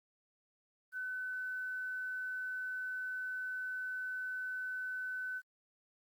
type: tone with quantisation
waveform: sine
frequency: 1510 Hz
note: F#6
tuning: 35 cents sharp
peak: -37 dBFS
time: 0.92-5.42 s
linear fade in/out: 50 ms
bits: 11
effects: Opus 32 kbps